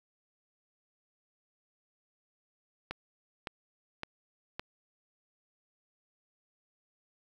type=click train; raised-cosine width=0.3 ms; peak=-20 dBFS; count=4; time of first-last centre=2.91-4.595 s; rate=1.78 Hz; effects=9-bit